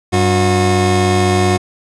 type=tone pair together; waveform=25% pulse; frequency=95.93 / 362.5 Hz; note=G2 / F#4; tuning=-37 / -35 cents; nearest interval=octave + major seventh; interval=2302 cents; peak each=-10 dBFS; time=0.12-1.58 s; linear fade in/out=20 ms; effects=resampled to 24000 Hz